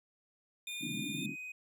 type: tone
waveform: sawtooth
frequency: 3609 Hz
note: A7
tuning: 43 cents sharp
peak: -39 dBFS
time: 0.67-1.26 s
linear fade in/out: 2 ms
type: tone with pitch glide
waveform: triangle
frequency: 2446 to 2505 Hz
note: D#7 to D#7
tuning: -30 to +11 cents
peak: -40 dBFS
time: 0.67-1.52 s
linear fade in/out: 5 ms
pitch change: +41 cents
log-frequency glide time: 1.13-1.23 s
type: band-pass noise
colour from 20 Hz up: white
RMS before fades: -40 dBFS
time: 0.8-1.36 s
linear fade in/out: 50 ms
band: 130 to 320 Hz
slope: 96 dB/octave
effects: none